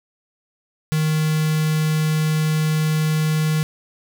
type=tone with notch filter; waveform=square; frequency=155.56 Hz; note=D#3; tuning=in tune; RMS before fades=-19 dBFS; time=0.92-3.63 s; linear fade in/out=0 ms; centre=650 Hz; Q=0.7; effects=none